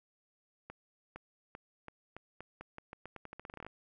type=accelerating click train; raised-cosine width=0.5 ms; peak=-30 dBFS; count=22; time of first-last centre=0.7-3.666 s; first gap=460 ms; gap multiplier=0.85; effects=none